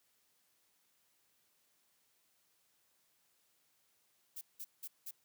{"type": "noise bursts", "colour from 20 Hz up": "violet", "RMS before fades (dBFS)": -45, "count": 4, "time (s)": [4.36, 5.112], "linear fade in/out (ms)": 10, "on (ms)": 53, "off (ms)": 180, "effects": ["white hiss -75 dBFS RMS until 5.24 s", "high-pass 80 Hz 12 dB/octave"]}